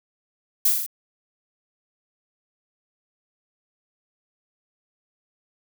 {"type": "noise with echo", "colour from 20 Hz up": "violet", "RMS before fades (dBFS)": -18, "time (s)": [0.65, 0.7], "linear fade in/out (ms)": 5, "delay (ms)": 41, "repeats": 4, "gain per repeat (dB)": -3, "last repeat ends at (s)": 0.864, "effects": []}